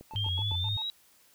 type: click train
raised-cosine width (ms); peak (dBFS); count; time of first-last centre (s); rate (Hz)
2; -33; 5; 0.01-0.518; 7.88
type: tone bursts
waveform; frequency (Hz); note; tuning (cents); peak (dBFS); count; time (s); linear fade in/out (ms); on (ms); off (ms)
triangle; 880; A5; 0; -39; 6; 0.11-0.82; 0; 45; 88
type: tone with vibrato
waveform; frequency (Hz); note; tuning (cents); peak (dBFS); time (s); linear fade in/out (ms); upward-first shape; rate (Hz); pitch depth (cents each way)
sine; 96; G2; -36; -30; 0.15-0.77; 5; square; 4.1; 110
type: exponential sweep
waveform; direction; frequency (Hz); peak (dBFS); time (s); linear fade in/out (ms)
sine; up; 3136 to 3884; -31; 0.16-0.9; 0
effects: white hiss -62 dBFS RMS until 1.34 s